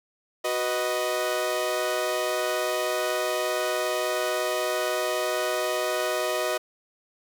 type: chord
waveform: sawtooth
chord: B major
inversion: second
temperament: equal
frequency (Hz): 370 / 493.9 / 622.3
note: F#4 / B4 / D#5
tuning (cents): 0 / 0 / 0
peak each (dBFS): -27 / -27 / -23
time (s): 0.44-6.58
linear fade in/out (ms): 10
effects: none